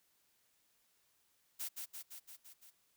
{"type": "noise with echo", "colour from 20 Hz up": "blue", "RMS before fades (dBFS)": -41, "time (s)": [1.59, 1.69], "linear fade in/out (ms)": 20, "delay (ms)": 170, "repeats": 6, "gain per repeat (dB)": -3, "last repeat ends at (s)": 2.71, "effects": ["white hiss -75 dBFS RMS until 2.96 s"]}